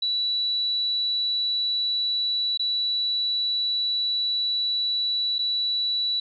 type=tone with dropouts; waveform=sine; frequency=3940 Hz; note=B7; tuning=5 cents flat; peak=-22 dBFS; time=0.02-6.2 s; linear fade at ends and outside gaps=5 ms; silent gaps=2.575-2.594 / 5.384-5.39 s; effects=none